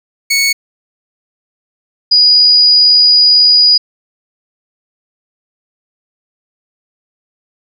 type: tone pair in turn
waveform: 20% pulse / sine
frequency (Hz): 2217 / 4911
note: C#7 / D#8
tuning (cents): 0 / -23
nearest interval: octave + major second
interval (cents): 1377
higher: second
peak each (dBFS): -4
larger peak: neither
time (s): 0.3-0.53 / 2.11-3.78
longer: second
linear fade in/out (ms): 10
effects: none